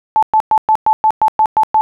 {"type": "tone bursts", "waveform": "sine", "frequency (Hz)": 870, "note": "A5", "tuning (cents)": -20, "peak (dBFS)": -7, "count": 10, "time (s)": [0.16, 1.81], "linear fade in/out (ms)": 0, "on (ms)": 66, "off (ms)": 110, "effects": []}